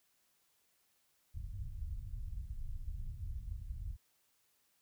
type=low-pass noise; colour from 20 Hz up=pink; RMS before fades=-42 dBFS; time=1.34-3.97 s; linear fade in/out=20 ms; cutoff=100 Hz; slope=24 dB/octave; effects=white hiss -75 dBFS RMS until 4.81 s